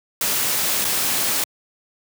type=noise with dropouts; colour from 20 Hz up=white; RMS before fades=-21 dBFS; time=0.21-1.44 s; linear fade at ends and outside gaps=2 ms; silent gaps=0.845-0.849 s; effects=high-pass 100 Hz 12 dB/octave